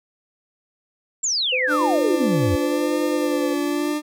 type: exponential sweep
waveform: sine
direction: down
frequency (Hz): 7590 to 80.4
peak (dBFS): -19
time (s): 1.23-2.56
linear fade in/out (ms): 10
type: tone with tremolo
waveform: sine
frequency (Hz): 510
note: C5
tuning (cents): -44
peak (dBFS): -21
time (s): 1.52-3.54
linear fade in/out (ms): 10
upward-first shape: triangle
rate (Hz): 10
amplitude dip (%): 60
type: tone with vibrato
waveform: 40% pulse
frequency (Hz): 295.4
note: D4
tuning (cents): +10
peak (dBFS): -21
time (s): 1.67-4.02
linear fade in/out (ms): 50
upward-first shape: sine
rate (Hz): 0.92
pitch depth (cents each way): 38
type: tone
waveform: sine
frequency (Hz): 349.2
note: F4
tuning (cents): 0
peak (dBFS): -25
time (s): 1.78-3.96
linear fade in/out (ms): 50
effects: none